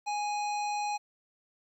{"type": "harmonic tone with a mistuned harmonic", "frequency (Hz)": 830, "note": "G#5", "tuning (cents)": -1, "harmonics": [1, 3, 5, 7, 9], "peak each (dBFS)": [-30, -40, -44, -47, -49], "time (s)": [0.06, 0.98], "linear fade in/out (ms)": 20, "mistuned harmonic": 9, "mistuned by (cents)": 17, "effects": ["11-bit"]}